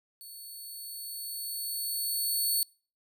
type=tone with level ramp; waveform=5% pulse; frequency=4435 Hz; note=C#8; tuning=in tune; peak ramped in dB=-38 to -18 dBFS; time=0.21-2.63 s; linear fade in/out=0 ms; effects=noise-tail reverb RT60 0.4 s tail -26 dB re dry